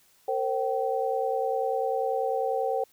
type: tone cluster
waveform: sine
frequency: 458.9 / 529 / 771 Hz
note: A#4 / C5 / G5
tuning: -27 / +19 / -29 cents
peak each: -29 dBFS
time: 0.28-2.84 s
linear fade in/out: 5 ms
effects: white hiss -62 dBFS RMS until 2.92 s